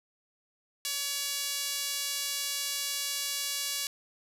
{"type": "tone with high-pass filter", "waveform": "sawtooth", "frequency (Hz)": 566, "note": "C#5", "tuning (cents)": 36, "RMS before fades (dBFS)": -33, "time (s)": [0.85, 3.87], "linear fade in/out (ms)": 0, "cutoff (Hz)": 3900, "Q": 0.89, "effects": ["resampled to 32000 Hz", "9-bit"]}